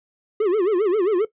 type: tone with vibrato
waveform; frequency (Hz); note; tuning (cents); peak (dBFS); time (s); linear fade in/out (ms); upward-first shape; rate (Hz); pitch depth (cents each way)
triangle; 393.1; G4; +5; -14; 0.4-1.25; 5; sine; 7.5; 220
effects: noise-tail reverb RT60 0.1 s tail -17 dB re dry + resampled to 8000 Hz